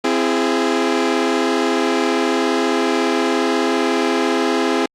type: chord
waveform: sawtooth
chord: C augmented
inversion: none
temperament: equal with one note detuned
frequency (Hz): 261.6 / 336.2 / 415.3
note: C4 / E4 / G#4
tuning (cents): 0 / +34 / 0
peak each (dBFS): -16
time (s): 0.04-4.86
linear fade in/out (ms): 5
effects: low-pass 6000 Hz 12 dB/octave + Opus 48 kbps